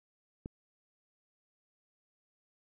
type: click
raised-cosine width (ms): 3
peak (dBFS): -27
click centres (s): 0.459
effects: none